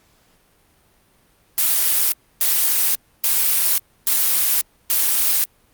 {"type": "noise bursts", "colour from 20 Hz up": "blue", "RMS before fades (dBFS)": -17, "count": 5, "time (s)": [1.58, 5.44], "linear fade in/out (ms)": 0, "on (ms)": 540, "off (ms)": 290, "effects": ["pink hiss -58 dBFS RMS until 5.73 s", "Opus 48 kbps"]}